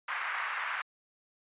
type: band-pass noise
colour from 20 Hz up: pink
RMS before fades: -35 dBFS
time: 0.08-0.82 s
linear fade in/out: 5 ms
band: 1100 to 2200 Hz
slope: 24 dB/octave
effects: resampled to 8000 Hz